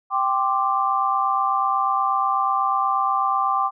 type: chord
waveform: sine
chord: G suspended fourth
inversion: none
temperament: equal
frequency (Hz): 784 / 1046.5 / 1174.7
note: G5 / C6 / D6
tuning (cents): 0 / 0 / 0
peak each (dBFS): -23 / -24 / -21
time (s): 0.1-3.71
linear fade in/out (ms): 50
effects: none